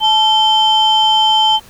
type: tone pair together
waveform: sine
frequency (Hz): 870 / 3100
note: A5 / G7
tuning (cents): -20 / -20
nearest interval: octave + minor seventh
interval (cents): 2200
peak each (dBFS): -10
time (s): 0-1.6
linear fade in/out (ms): 50
effects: tanh soft clip ceiling -4 dBFS + pink hiss -42 dBFS RMS until 1.69 s